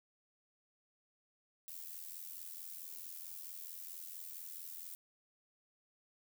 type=noise with amplitude modulation; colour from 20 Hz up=violet; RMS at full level=-45 dBFS; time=1.68-4.95 s; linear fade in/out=0 ms; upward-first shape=sine; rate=84.5 Hz; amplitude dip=70%; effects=none